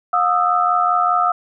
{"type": "tone cluster", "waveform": "sine", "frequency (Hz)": [716, 1233, 1318], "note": ["F5", "D#6", "E6"], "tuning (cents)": [43, -16, -1], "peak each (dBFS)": -18, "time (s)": [0.13, 1.32], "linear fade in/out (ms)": 5, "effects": []}